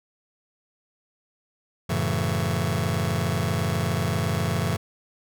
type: chord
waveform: sawtooth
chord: F# minor seventh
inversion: none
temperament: just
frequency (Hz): 92.5 / 111 / 138.75 / 166.5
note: F#2 / A2 / C#3 / E3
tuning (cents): 0 / +16 / +2 / +18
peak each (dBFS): -24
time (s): 1.89-4.77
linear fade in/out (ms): 10
effects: none